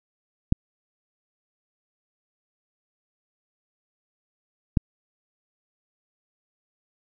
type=clicks; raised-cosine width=5 ms; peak=-5 dBFS; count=2; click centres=0.524 / 4.772 s; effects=none